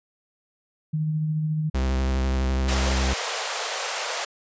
sine tone with tremolo, 154.9 Hz, D#3, 7 cents flat, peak -21 dBFS, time 0.93-1.7 s, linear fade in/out 10 ms, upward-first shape sine, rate 14 Hz, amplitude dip 25%
45% pulse tone with vibrato, 65.41 Hz, C2, in tune, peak -21 dBFS, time 1.74-3.14 s, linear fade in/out 10 ms, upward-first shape sine, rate 12 Hz, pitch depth 29 cents each way
pink high-pass noise, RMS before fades -28 dBFS, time 2.68-4.25 s, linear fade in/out 5 ms, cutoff 470 Hz, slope 48 dB/octave
effects resampled to 16000 Hz

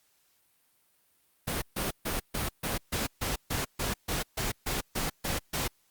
pink noise bursts, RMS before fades -31 dBFS, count 15, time 1.47-5.68 s, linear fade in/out 10 ms, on 150 ms, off 140 ms, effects white hiss -69 dBFS RMS until 5.9 s + Opus 48 kbps

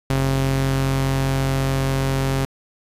sawtooth tone pair together, 44.88 / 134.5 Hz, F1 / C3, +48 / +48 cents, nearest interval octave + perfect fifth, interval 1900 cents, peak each -22 / -15 dBFS, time 0.1-2.45 s, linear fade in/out 0 ms, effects resampled to 32000 Hz + 9-bit

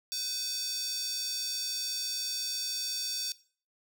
square tone with high-pass filter, 507 Hz, B4, 45 cents sharp, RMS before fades -35 dBFS, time 0.12-3.32 s, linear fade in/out 0 ms, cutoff 4800 Hz, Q 3.3, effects noise-tail reverb RT60 0.4 s tail -17 dB re dry

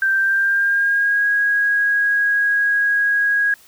sine tone with pitch glide, 1568 to 1647.9 Hz, G6 to G#6, 0 to -14 cents, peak -14 dBFS, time 0.02-3.54 s, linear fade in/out 2 ms, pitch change +86 cents, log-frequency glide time 0.14-1.27 s, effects white hiss -49 dBFS RMS until 3.67 s

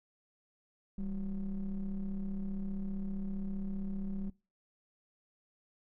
triangle ring-modulated tone, 89.4 Hz, F2, 41 cents sharp, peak -29 dBFS, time 0.98-4.3 s, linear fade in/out 5 ms, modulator 107 Hz, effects noise-tail reverb RT60 0.3 s tail -23 dB re dry

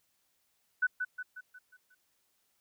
sine tone with echo, 1495 Hz, F#6, 17 cents sharp, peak -24 dBFS, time 0.82-0.87 s, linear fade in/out 10 ms, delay 180 ms, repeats 6, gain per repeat -6 dB, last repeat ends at 1.95 s, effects white hiss -75 dBFS RMS until 2.6 s

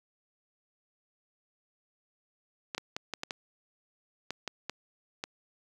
clicks, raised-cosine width 0.2 ms, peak -17 dBFS, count 10, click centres 2.748 / 2.78 / 2.965 / 3.137 / 3.234 / 3.308 / 4.306 / 4.477 / 4.696 / 5.239 s, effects high-pass 150 Hz 12 dB/octave + 9-bit

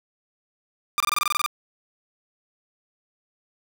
sawtooth tone bursts, 1199 Hz, D6, 36 cents sharp, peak -16 dBFS, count 11, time 0.98-1.462 s, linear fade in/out 0 ms, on 22 ms, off 24 ms, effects none

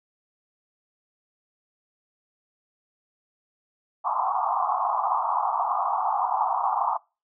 pink band-pass noise, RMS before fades -25 dBFS, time 4.04-6.98 s, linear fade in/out 20 ms, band 710 to 1200 Hz, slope 96 dB/octave, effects noise-tail reverb RT60 0.3 s tail -25 dB re dry

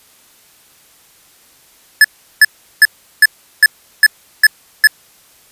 square tone bursts, 1725 Hz, A6, 35 cents flat, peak -3 dBFS, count 8, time 2.01-4.872 s, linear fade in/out 2 ms, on 34 ms, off 370 ms, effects white hiss -48 dBFS RMS until 5.51 s + resampled to 32000 Hz

